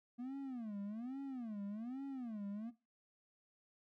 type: tone with vibrato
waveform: triangle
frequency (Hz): 235.1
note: A#3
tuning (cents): +15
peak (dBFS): -40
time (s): 0.18-2.71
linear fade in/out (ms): 20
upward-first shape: sine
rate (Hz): 1.2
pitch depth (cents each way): 280
effects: noise-tail reverb RT60 0.3 s tail -17 dB re dry